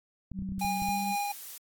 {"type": "clicks", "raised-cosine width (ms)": 5, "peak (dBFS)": -27, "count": 9, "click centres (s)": [0.317, 0.39, 0.422, 0.49, 0.521, 0.581, 0.648, 0.821, 0.888]}
{"type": "tone with pitch glide", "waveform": "sine", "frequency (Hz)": [191.1, 197.5], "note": ["G3", "G3"], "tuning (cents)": [-44, 13], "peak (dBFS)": -33, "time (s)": [0.33, 1.16], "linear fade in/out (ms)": 50, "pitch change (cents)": 57, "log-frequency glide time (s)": [0.83, 0.92]}
{"type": "noise", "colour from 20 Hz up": "blue", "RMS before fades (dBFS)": -43, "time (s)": [0.59, 1.58], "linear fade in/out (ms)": 5}
{"type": "tone with tremolo", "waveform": "square", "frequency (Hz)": 814, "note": "G#5", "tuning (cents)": -35, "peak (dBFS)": -28, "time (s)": [0.61, 1.32], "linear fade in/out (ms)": 5, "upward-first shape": "triangle", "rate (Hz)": 4.1, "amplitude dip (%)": 40}
{"effects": ["AAC 64 kbps"]}